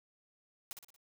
white noise with echo, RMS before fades -43 dBFS, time 0.71-0.73 s, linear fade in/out 0 ms, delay 58 ms, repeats 4, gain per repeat -6 dB, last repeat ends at 0.962 s, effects none

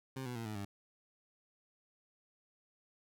20% pulse tone with pitch steps, 132.3 / 123.44 / 115.17 / 107.46 / 100.26 Hz, C3 / B2 / A#2 / A2 / G2, +20 / 0 / -20 / -40 / +39 cents, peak -35 dBFS, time 0.16-0.65 s, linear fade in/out 5 ms, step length 98 ms, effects none

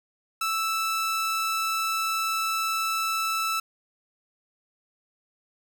sawtooth tone, 1318.5 Hz, E6, in tune, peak -21 dBFS, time 0.41-3.6 s, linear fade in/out 5 ms, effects none

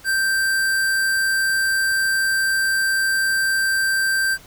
square tone, 1567 Hz, G6, 1 cent flat, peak -18 dBFS, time 0.04-4.38 s, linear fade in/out 50 ms, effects pink hiss -46 dBFS RMS until 4.46 s

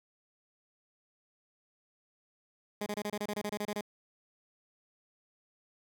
15% pulse tone bursts, 207.7 Hz, G#3, in tune, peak -27 dBFS, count 13, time 2.81-3.811 s, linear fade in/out 5 ms, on 53 ms, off 26 ms, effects none

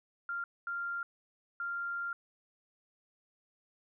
sine tone bursts at uneven times, 1392 Hz, F6, 6 cents flat, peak -34 dBFS, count 3, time 0.29-0.44 / 0.67-1.03 / 1.6-2.13 s, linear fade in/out 2 ms, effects none

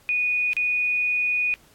sine tone with dropouts, 2470 Hz, D#7, 13 cents flat, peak -20 dBFS, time 0.09-1.54 s, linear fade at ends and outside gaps 0 ms, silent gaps 0.532-0.567 s, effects pink hiss -56 dBFS RMS until 1.74 s + AAC 64 kbps

